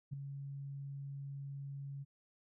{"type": "tone with ADSR envelope", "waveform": "sine", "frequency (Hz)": 139.3, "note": "C#3", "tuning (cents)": 9, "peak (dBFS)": -35, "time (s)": [0.11, 2.05], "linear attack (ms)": 23, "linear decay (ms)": 4, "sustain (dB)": -7, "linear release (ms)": 30, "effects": []}